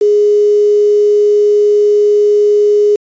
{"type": "tone with quantisation", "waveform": "sine", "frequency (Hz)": 415.3, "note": "G#4", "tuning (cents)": 0, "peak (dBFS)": -6, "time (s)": [0.01, 2.96], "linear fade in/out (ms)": 5, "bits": 5, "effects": ["resampled to 16000 Hz"]}